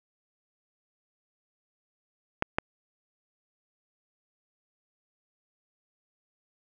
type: clicks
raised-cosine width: 0.5 ms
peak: -9 dBFS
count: 2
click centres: 2.424 / 2.585 s
effects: none